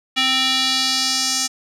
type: tone with band-pass filter sweep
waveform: square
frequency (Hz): 261.6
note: C4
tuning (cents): 0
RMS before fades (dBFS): -19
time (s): 0.16-1.48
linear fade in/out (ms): 20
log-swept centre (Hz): 3100 to 6200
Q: 2.5
effects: none